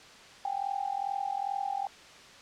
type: tone with amplitude modulation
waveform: sine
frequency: 793 Hz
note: G5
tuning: 20 cents sharp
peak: -26 dBFS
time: 0.45-1.87 s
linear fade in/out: 2 ms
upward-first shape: sine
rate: 42.4 Hz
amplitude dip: 90%
effects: white hiss -51 dBFS RMS until 2.41 s + low-pass 5000 Hz 12 dB/octave